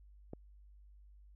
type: click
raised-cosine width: 2 ms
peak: -30 dBFS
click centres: 0.334 s
effects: added 50 Hz sine -56 dBFS peak until 1.35 s

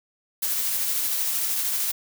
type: noise with tremolo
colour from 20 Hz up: blue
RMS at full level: -24 dBFS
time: 0.42-1.92 s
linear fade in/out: 10 ms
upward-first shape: triangle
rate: 13 Hz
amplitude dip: 30%
effects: none

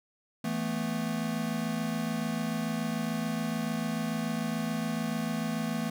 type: chord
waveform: square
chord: E suspended fourth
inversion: none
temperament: equal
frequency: 164.81 / 220 / 246.9 Hz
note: E3 / A3 / B3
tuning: 0 / 0 / 0 cents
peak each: -36 / -33 / -36 dBFS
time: 0.44-5.9 s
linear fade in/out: 5 ms
effects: none

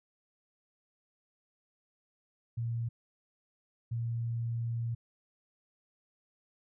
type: tone bursts at uneven times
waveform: sine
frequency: 116.54 Hz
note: A#2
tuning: in tune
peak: -31 dBFS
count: 2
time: 2.57-2.89 / 3.91-4.95 s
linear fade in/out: 10 ms
effects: none

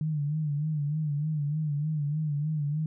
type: tone with vibrato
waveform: sine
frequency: 150.2 Hz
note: D3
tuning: 39 cents sharp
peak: -26 dBFS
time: 0.01-2.86 s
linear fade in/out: 2 ms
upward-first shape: sine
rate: 3.3 Hz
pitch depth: 78 cents each way
effects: none

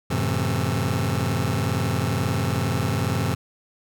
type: chord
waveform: sawtooth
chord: F# half-diminished seventh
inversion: none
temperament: just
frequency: 92.5 / 111 / 133.2 / 166.5 Hz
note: F#2 / A2 / C3 / E3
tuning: 0 / +16 / +31 / +18 cents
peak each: -23 / -22 / -22 / -25 dBFS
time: 0.1-3.35 s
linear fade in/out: 10 ms
effects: none

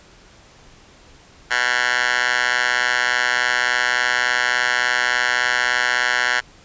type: tone with high-pass filter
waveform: 10% pulse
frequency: 123.47 Hz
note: B2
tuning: in tune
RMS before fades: -19 dBFS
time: 1.5-6.41 s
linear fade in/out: 20 ms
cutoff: 1400 Hz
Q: 3.6
effects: pink hiss -48 dBFS RMS until 6.64 s + resampled to 16000 Hz

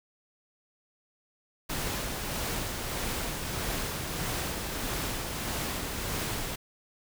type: noise with tremolo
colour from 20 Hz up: pink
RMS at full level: -32 dBFS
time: 1.69-6.56 s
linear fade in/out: 10 ms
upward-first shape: sine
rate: 1.6 Hz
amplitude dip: 30%
effects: none

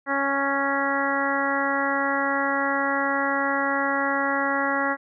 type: harmonic tone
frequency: 277.2 Hz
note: C#4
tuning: in tune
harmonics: 1 / 2 / 3 / 4 / 5 / 6 / 7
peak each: -29 / -29 / -29 / -29 / -29 / -29 / -29 dBFS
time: 0.06-4.97 s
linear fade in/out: 50 ms
effects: none

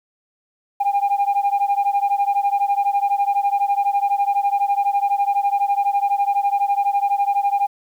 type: beating tone pair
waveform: sine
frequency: 800 / 812 Hz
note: G5 / G#5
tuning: +35 / -39 cents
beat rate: 12 Hz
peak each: -17 / -18 dBFS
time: 0.8-7.67 s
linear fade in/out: 10 ms
effects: tanh soft clip ceiling -12 dBFS + 8-bit

